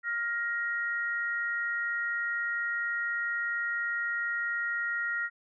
sine tone pair together, 1407.2 / 1883 Hz, F6 / A#6, +13 / +17 cents, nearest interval perfect fourth, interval 504 cents, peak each -32 / -31 dBFS, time 0.03-5.3 s, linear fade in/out 50 ms, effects none

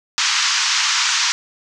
white band-pass noise, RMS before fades -18 dBFS, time 0.18-1.32 s, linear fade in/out 0 ms, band 950 to 6600 Hz, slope 48 dB/octave, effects none

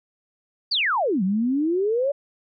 sine exponential two-way sweep, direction down then up, 4928 to 180.6 to 582 Hz, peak -19 dBFS, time 0.71-2.12 s, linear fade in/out 10 ms, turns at 1.23 s, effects none

